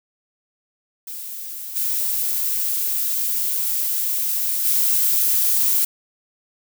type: noise with level steps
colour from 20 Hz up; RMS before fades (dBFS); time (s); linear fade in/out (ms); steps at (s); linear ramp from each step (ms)
violet; -32 / -22 / -18; 1.07-5.85; 5; 1.75 / 4.64; 20
effects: none